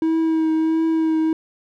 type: tone with vibrato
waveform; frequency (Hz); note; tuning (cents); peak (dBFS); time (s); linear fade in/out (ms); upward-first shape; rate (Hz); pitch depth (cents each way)
triangle; 320.8; E4; -47; -14; 0.02-1.33; 2; triangle; 1.5; 22
effects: none